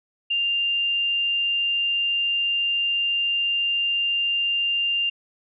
sine tone, 2794 Hz, F7, in tune, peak -20 dBFS, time 0.3-5.1 s, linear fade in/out 10 ms, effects none

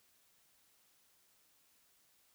silence, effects white hiss -71 dBFS RMS until 2.34 s

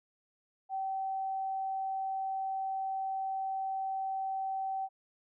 sine tone, 770 Hz, G5, 31 cents flat, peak -32 dBFS, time 0.69-4.89 s, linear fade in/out 50 ms, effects none

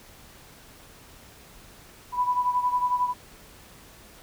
sine beating tone pair, 987.8 / 998.8 Hz, B5 / B5, 0 / +19 cents, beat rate 11 Hz, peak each -23 / -28 dBFS, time 2.12-3.14 s, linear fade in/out 50 ms, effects pink hiss -50 dBFS RMS until 4.22 s

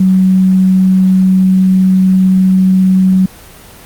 sine tone, 187.5 Hz, F#3, 23 cents sharp, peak -5 dBFS, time 0-3.26 s, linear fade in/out 5 ms, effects pink hiss -35 dBFS RMS until 3.85 s + Opus 24 kbps

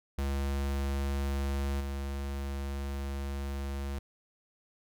square tone with level steps, 69.3 Hz, C#2, in tune, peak -30 / -34 dBFS, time 0.18-3.99 s, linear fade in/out 5 ms, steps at 1.8 s, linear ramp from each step 10 ms, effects none

